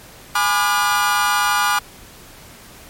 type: chord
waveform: 40% pulse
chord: G# diminished seventh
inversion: none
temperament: just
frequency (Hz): 830.6 / 996.7 / 1196.1 / 1435.3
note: G#5 / B5 / D6 / F6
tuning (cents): 0 / +16 / +31 / +47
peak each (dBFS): -21 / -22 / -19 / -19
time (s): 0.35-1.79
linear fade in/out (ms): 5
effects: pink hiss -42 dBFS RMS until 2.89 s + MP3 64 kbps